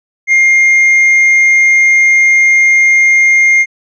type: tone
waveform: triangle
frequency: 2120 Hz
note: C7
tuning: 22 cents sharp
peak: -3 dBFS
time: 0.27-3.66 s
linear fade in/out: 50 ms
effects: resampled to 16000 Hz